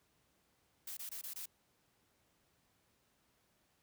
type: noise bursts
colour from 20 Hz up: blue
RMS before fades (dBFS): -45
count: 5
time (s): 0.87-1.458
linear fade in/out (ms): 5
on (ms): 100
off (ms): 22
effects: pink hiss -75 dBFS RMS until 3.82 s + high-pass 60 Hz 12 dB/octave